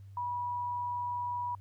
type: tone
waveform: sine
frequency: 973 Hz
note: B5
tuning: 26 cents flat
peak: -32 dBFS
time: 0.17-1.55 s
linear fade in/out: 2 ms
effects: added 98 Hz sine -47 dBFS peak until 1.6 s + pink hiss -73 dBFS RMS until 1.6 s